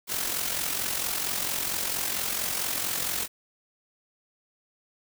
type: noise with amplitude modulation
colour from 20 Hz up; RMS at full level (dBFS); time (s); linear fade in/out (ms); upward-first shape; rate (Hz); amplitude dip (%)
white; -27; 0.07-3.28; 50; sine; 44.4; 55
effects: none